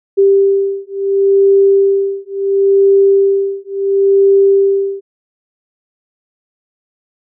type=beating tone pair; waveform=sine; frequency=393.3 / 394.02 Hz; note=G4 / G4; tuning=+6 / +9 cents; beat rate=0.72 Hz; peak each=-11 dBFS; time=0.17-5.01 s; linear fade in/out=20 ms; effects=none